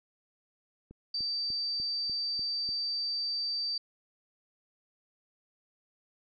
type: click train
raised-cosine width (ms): 3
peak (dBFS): -36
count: 7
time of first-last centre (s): 0.91-2.69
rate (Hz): 3.37
type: tone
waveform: sine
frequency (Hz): 4650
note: D8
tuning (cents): -18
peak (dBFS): -30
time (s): 1.14-3.78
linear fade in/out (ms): 5
effects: none